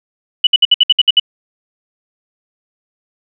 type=tone bursts; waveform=sine; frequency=2960 Hz; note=F#7; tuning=in tune; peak=-4 dBFS; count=9; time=0.44-1.198 s; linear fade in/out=5 ms; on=30 ms; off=61 ms; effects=none